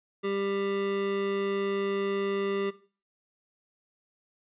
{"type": "tone pair together", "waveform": "square", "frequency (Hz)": [197.95, 395.9], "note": ["G3", "G4"], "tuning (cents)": [17, 17], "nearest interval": "octave", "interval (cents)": 1200, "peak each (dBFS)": [-36, -29], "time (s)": [0.23, 2.71], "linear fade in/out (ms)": 20, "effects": ["noise-tail reverb RT60 0.4 s tail -17 dB re dry", "resampled to 8000 Hz"]}